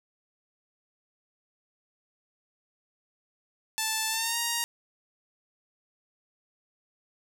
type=tone with pitch glide; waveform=5% pulse; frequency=880 to 937.7 Hz; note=A5 to A#5; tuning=0 to +10 cents; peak=-15 dBFS; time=3.78-4.64 s; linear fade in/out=0 ms; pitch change=+110 cents; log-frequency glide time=4.09-4.38 s; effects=none